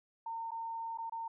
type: tone with dropouts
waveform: sine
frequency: 912 Hz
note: A#5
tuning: 38 cents flat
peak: -37 dBFS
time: 0.26-1.28 s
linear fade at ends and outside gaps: 5 ms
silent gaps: 0.508-0.516 / 0.975-0.984 / 1.097-1.121 s
effects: none